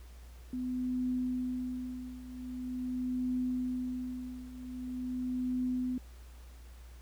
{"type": "tone with tremolo", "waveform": "sine", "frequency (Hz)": 252.1, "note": "B3", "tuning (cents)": 36, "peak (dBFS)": -29, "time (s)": [0.53, 5.98], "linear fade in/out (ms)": 2, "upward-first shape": "triangle", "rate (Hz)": 0.44, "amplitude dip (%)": 85, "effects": ["added 60 Hz sine -48 dBFS peak until 7.01 s", "pink hiss -61 dBFS RMS until 7.01 s"]}